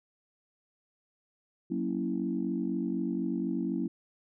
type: chord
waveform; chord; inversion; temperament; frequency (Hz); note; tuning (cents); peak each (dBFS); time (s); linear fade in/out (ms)
sine; F# dominant seventh; none; equal; 185 / 233.1 / 277.2 / 329.6; F#3 / A#3 / C#4 / E4; 0 / 0 / 0 / 0; -34; 1.7-3.88; 10
effects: tanh soft clip ceiling -18 dBFS